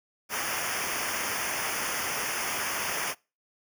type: noise with comb filter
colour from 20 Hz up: pink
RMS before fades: -31 dBFS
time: 0.29-3.15 s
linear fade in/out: 50 ms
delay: 0.25 ms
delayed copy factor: -1
effects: noise-tail reverb RT60 0.3 s tail -25 dB re dry